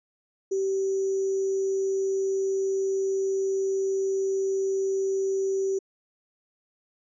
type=tone with sample-and-hold; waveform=sine; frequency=386.8 Hz; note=G4; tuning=23 cents flat; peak=-23 dBFS; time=0.51-5.79 s; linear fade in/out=10 ms; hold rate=6300 Hz; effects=resampled to 16000 Hz